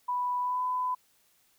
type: tone with pitch glide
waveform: sine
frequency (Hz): 987.8 to 1003.9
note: B5 to B5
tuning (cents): 0 to +28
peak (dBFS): -27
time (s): 0.08-0.95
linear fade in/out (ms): 10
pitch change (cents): +28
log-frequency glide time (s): 0.4-0.63
effects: white hiss -67 dBFS RMS until 1.58 s